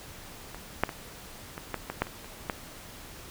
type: clicks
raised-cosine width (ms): 0.5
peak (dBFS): -26 / -7 / -20 / -23 / -15 / -17 / -10 / -26 / -30 / -13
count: 10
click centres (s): 0.546 / 0.836 / 0.892 / 1.579 / 1.743 / 1.9 / 2.02 / 2.069 / 2.245 / 2.498
effects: pink hiss -46 dBFS RMS until 3.3 s